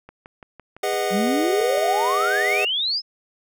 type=click train; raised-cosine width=0.5 ms; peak=-26 dBFS; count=11; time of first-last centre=0.09-1.779 s; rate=5.92 Hz
type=chord; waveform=square; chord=G# minor seventh; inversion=none; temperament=equal with one note detuned; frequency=407.9 / 493.9 / 622.3 / 740 Hz; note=G#4 / B4 / D#5 / F#5; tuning=-31 / 0 / 0 / 0 cents; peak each=-26 / -30 / -28 / -27 dBFS; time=0.83-2.65 s; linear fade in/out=5 ms
type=exponential sweep; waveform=sine; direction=up; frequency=180 to 5274 Hz; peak=-20 dBFS; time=1.1-3.02 s; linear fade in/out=50 ms
effects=none